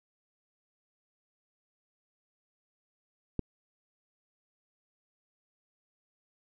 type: click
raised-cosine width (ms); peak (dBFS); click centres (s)
3; -17; 3.393
effects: none